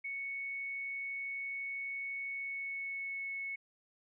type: tone with pitch glide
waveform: sine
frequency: 2217 to 2202 Hz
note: C#7 to C#7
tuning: 0 to -12 cents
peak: -37 dBFS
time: 0.04-3.56 s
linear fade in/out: 10 ms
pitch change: -12 cents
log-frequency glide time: 2.3-3.31 s
effects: none